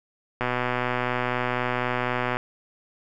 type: click train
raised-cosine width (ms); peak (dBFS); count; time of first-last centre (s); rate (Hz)
0.5; -10; 244; 0.41-2.37; 124
effects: none